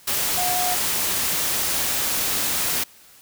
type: tone in noise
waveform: sine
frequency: 723 Hz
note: F#5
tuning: 40 cents flat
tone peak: -24 dBFS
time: 0.37-0.75 s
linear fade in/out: 10 ms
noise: white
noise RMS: -23 dBFS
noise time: 0.07-2.84 s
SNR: -4 dB
effects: white hiss -50 dBFS RMS until 3.21 s